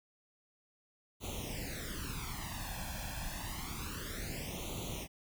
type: noise with flanger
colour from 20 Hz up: pink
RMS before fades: -41 dBFS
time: 1.2-5.08 s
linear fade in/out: 50 ms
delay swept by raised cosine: 0.29 to 1.21 ms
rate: 0.28 Hz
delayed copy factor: +0.9
effects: none